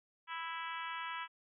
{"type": "harmonic tone", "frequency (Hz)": 329.6, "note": "E4", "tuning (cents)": 0, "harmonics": [3, 4, 5, 6, 7, 8, 9, 10], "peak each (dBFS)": [-43, -45, -47, -49, -50, -51, -52, -53], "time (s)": [0.27, 1.28], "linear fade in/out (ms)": 50, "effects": []}